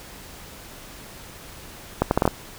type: accelerating click train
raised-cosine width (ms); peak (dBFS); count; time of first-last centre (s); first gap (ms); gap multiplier
1; -3; 6; 2.02-2.277; 91; 0.71
effects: pink hiss -42 dBFS RMS until 2.58 s